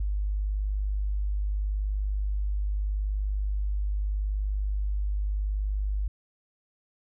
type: tone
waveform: sine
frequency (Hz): 50.4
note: G1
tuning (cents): +49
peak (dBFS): -25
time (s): 0-6.08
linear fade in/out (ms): 5
effects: none